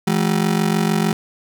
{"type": "ring-modulated tone", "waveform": "35% pulse", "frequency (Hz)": 190, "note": "F#3", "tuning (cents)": 46, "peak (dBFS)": -11, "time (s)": [0.07, 1.13], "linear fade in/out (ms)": 2, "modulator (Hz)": 23.3, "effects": []}